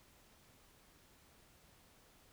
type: silence
effects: pink hiss -66 dBFS RMS until 2.32 s